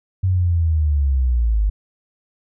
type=linear sweep; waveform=sine; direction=down; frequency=95 to 49.46 Hz; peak=-14 dBFS; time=0.23-1.7 s; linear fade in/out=10 ms; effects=none